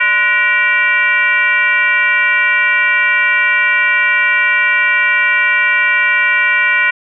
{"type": "tone with frequency modulation", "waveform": "sine", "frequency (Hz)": 1900, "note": "A#6", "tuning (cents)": 33, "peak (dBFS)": -9, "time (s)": [0, 6.91], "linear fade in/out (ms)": 10, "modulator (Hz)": 433, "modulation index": 1.4, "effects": []}